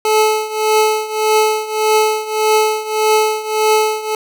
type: tone with tremolo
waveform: 25% pulse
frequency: 432.2 Hz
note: A4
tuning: 31 cents flat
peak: -5 dBFS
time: 0.05-4.15 s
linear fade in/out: 2 ms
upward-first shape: triangle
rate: 1.7 Hz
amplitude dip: 85%
effects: none